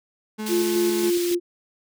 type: tone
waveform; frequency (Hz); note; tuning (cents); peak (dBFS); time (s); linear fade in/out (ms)
35% pulse; 215.3; A3; -37; -26; 0.38-1.11; 20
type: high-pass noise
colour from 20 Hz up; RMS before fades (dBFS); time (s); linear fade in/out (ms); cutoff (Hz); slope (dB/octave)
pink; -32; 0.46-1.35; 5; 3000; 12
type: tone with tremolo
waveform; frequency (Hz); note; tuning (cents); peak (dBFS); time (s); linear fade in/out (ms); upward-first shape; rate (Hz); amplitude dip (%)
sine; 349.2; F4; 0; -18; 0.48-1.4; 50; square; 3.6; 30
effects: none